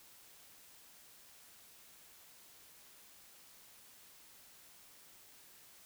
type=silence; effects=white hiss -60 dBFS RMS until 5.85 s